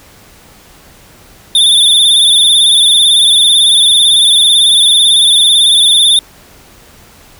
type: tone with vibrato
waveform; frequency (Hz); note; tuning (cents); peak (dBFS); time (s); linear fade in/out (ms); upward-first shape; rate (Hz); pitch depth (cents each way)
square; 3542; A7; +11; -5; 1.55-6.19; 2; sine; 18; 62
effects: pink hiss -40 dBFS RMS until 7.39 s